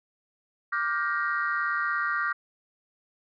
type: chord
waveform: sine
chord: G minor seventh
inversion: second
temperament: just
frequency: 1176 / 1411.2 / 1568 / 1881.6 Hz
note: D6 / F6 / G6 / Bb6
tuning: +2 / +18 / 0 / +16 cents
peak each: -29 / -29 / -31 / -32 dBFS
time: 0.72-2.33 s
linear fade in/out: 10 ms
effects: tanh soft clip ceiling -16 dBFS